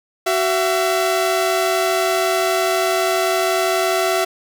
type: tone pair together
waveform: sawtooth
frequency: 376.1 / 672 Hz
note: F#4 / E5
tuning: +28 / +33 cents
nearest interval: minor seventh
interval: 1005 cents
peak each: -16 / -14 dBFS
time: 0.26-4.25 s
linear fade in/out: 10 ms
effects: none